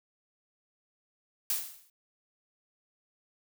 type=noise with exponential decay; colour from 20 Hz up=blue; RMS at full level=-27 dBFS; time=1.5-1.9 s; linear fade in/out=2 ms; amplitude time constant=86 ms; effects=none